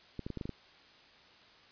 clicks, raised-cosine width 3 ms, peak -25 dBFS, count 7, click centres 0.193 / 0.265 / 0.303 / 0.373 / 0.412 / 0.455 / 0.493 s, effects white hiss -59 dBFS RMS until 1.71 s + resampled to 11025 Hz

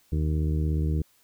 harmonic tone, 77 Hz, D#2, 17 cents flat, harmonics 1 / 2 / 3 / 4 / 5 / 6, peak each -24 / -28 / -40 / -35 / -40 / -43 dBFS, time 0.12-1.02 s, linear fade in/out 5 ms, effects white hiss -63 dBFS RMS until 1.23 s

